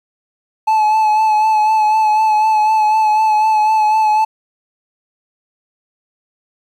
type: tone with vibrato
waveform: triangle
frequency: 863 Hz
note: A5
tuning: 34 cents flat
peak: -8 dBFS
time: 0.67-4.25 s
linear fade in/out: 10 ms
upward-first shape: sine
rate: 4 Hz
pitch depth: 29 cents each way
effects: 8-bit